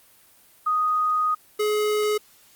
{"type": "tone pair in turn", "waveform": ["sine", "square"], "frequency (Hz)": [1244.5, 422.3], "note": ["D#6", "G#4"], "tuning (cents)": [0, 29], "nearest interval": "octave + perfect fifth", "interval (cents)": 1871, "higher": "first", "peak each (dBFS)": [-19, -21], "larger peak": "first", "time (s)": [[0.66, 1.35], [1.59, 2.18]], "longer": "first", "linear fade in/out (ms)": 10, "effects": ["white hiss -55 dBFS RMS until 2.55 s", "Opus 32 kbps"]}